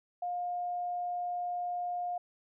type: tone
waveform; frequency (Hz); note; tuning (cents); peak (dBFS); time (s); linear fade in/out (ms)
sine; 710; F5; +28; -32; 0.22-2.18; 5
effects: none